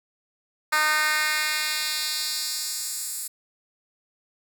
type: tone with high-pass filter sweep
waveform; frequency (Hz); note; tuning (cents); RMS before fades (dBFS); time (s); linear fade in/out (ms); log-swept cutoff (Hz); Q
10% pulse; 306.1; D#4; -28; -26; 0.72-3.28; 10; 1300 to 9200; 1.4
effects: none